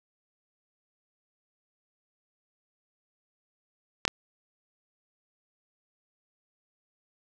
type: clicks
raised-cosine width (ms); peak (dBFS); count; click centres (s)
0.2; -6; 2; 4.052 / 4.079
effects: none